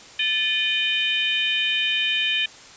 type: harmonic tone with a mistuned harmonic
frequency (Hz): 612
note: D#5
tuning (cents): -29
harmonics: 3 / 4 / 5 / 6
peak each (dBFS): -29 / -24 / -23 / -29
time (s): 0.19-2.46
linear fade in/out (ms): 5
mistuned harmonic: 3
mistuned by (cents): -82
effects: white hiss -44 dBFS RMS until 2.76 s + resampled to 16000 Hz